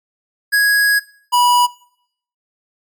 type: tone pair in turn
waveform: square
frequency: 1661.2 / 976.7 Hz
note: G#6 / B5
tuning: 0 / -20 cents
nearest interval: major sixth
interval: 920 cents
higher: first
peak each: -11 dBFS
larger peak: neither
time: 0.52-1 / 1.32-1.67 s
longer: first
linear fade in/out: 20 ms
effects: noise-tail reverb RT60 0.7 s tail -22 dB re dry + MP3 96 kbps